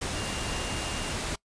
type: tone in noise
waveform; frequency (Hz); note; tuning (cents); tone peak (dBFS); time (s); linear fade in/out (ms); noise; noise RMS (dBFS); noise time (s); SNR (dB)
sine; 2803; F7; +6; -40; 0.15-1.13; 10; pink; -32; 0.01-1.36; -11
effects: noise-tail reverb RT60 0.1 s tail -23 dB re dry + resampled to 22050 Hz